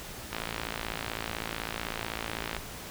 click train, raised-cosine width 0.3 ms, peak -16 dBFS, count 126, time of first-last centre 0.33-2.566 s, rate 55.9 Hz, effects pink hiss -42 dBFS RMS until 2.9 s

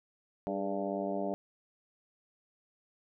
harmonic tone with a mistuned harmonic, 98 Hz, G2, in tune, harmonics 2 / 3 / 4 / 5 / 6 / 7 / 8 / 9, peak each -38 / -39 / -39 / -45 / -37 / -39 / -48 / -48 dBFS, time 0.47-1.34 s, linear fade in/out 0 ms, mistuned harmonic 4, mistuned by +58 cents, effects none

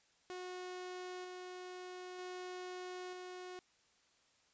sawtooth tone with tremolo, 364.3 Hz, F#4, 27 cents flat, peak -40 dBFS, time 0.3-3.59 s, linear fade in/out 0 ms, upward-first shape square, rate 0.53 Hz, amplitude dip 25%, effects white hiss -72 dBFS RMS until 4.53 s + resampled to 16000 Hz

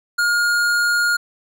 sine tone with tanh clipping, 1423 Hz, F6, 32 cents sharp, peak -17 dBFS, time 0.18-1.17 s, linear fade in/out 10 ms, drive 17 dB, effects none

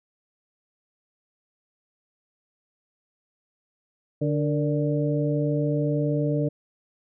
harmonic tone with a mistuned harmonic, 146.83 Hz, D3, in tune, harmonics 1 / 2 / 3 / 4, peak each -24 / -27 / -29 / -30 dBFS, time 4.21-6.49 s, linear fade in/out 10 ms, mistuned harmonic 3, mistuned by +71 cents, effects none

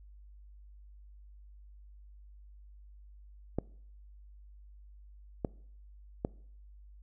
clicks, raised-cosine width 2 ms, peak -17 dBFS, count 3, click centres 3.586 / 5.448 / 6.249 s, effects noise-tail reverb RT60 0.6 s tail -23 dB re dry + added 50 Hz sine -51 dBFS peak until 7.02 s

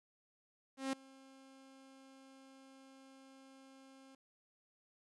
sawtooth tone with ADSR envelope, 267.6 Hz, C4, 39 cents sharp, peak -30 dBFS, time 0.77-4.15 s, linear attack 160 ms, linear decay 4 ms, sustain -24 dB, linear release 3 ms, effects resampled to 24000 Hz + 12-bit

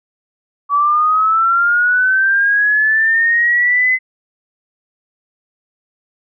sine linear sweep, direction up, 1136 to 2043 Hz, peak -10 dBFS, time 0.69-3.99 s, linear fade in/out 50 ms, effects none

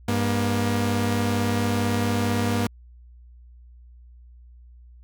sawtooth tone pair together, 100 / 237.8 Hz, G2 / A#3, +35 / +35 cents, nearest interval octave + minor third, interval 1500 cents, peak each -20 dBFS, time 0.08-2.67 s, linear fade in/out 5 ms, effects added 60 Hz sine -45 dBFS peak until 5.03 s

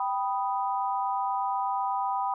sine chord, G augmented, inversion none, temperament equal, 784 / 987.8 / 1244.5 Hz, G5 / B5 / D#6, 0 / 0 / 0 cents, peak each -29 / -29 / -35 dBFS, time 0-2.34 s, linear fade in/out 2 ms, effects none

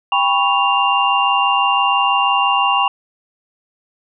sine tone cluster, 796 / 985 / 1111 / 2789 Hz, G5 / B5 / C#6 / F7, +26 / -5 / +4 / -3 cents, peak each -18 dBFS, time 0.12-2.88 s, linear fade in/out 2 ms, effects none

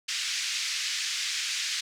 white band-pass noise, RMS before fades -31 dBFS, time 0.08-1.81 s, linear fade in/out 10 ms, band 1800 to 6300 Hz, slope 24 dB/octave, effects none

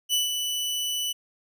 sawtooth tone with ADSR envelope, 2975 Hz, F#7, 9 cents sharp, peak -17 dBFS, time 0.09-1.13 s, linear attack 45 ms, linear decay 150 ms, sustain -6 dB, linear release 15 ms, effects none

